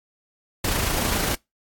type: noise with amplitude modulation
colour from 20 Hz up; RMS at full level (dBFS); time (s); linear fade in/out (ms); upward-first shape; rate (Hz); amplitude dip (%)
pink; -22; 0.64-1.35; 5; sine; 27.1; 35
effects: noise-tail reverb RT60 0.2 s tail -25 dB re dry + AAC 64 kbps